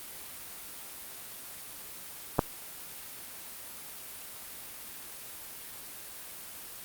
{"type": "clicks", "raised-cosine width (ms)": 1, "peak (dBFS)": [-21, -7], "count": 2, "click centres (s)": [2.385, 2.392], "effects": ["white hiss -44 dBFS RMS until 6.84 s", "Opus 32 kbps"]}